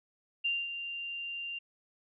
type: tone with ADSR envelope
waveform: sine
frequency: 2784 Hz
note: F7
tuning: 6 cents flat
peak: -27 dBFS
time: 0.44-1.59 s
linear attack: 14 ms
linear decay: 220 ms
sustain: -9 dB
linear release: 10 ms
effects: none